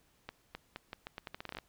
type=accelerating click train; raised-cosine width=0.3 ms; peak=-25 dBFS; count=15; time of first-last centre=0.29-1.587 s; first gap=260 ms; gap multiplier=0.81; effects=pink hiss -70 dBFS RMS until 1.68 s